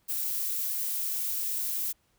violet noise, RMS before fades -31 dBFS, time 0.08-1.93 s, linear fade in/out 20 ms, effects pink hiss -70 dBFS RMS until 2.18 s

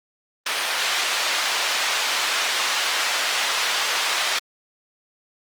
white band-pass noise, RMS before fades -23 dBFS, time 0.46-4.39 s, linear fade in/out 5 ms, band 720 to 4100 Hz, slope 12 dB/octave, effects Opus 32 kbps

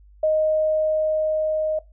sine tone with level ramp, 622.3 Hz, D#5, in tune, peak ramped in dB -16 to -20 dBFS, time 0.23-1.79 s, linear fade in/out 5 ms, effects noise-tail reverb RT60 0.2 s tail -18 dB re dry + added 50 Hz sine -47 dBFS peak until 1.92 s

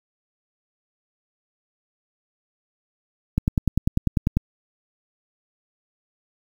click train, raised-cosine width 5 ms, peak -6 dBFS, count 11, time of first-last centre 3.38-4.37 s, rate 10.1 Hz, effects 7-bit

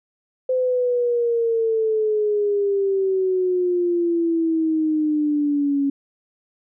sine exponential sweep, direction down, 515 to 277.2 Hz, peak -17 dBFS, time 0.49-5.9 s, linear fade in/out 5 ms, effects none

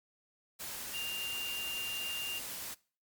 sine tone in noise, 2794 Hz, F7, in tune, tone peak -37 dBFS, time 0.93-2.4 s, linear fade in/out 20 ms, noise white, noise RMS -42 dBFS, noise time 0.59-2.75 s, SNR +2 dB, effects noise-tail reverb RT60 0.4 s tail -22 dB re dry + Opus 48 kbps

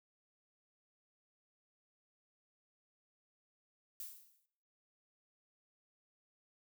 violet noise with exponential decay, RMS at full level -43 dBFS, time 4-4.46 s, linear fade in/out 1 ms, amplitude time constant 100 ms, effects noise-tail reverb RT60 0.7 s tail -19 dB re dry

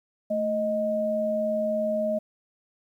sine tone pair together, 220 / 623.2 Hz, A3 / D#5, 0 / +3 cents, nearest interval octave + tritone, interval 1803 cents, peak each -30 / -24 dBFS, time 0.3-2.19 s, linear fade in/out 10 ms, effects 10-bit

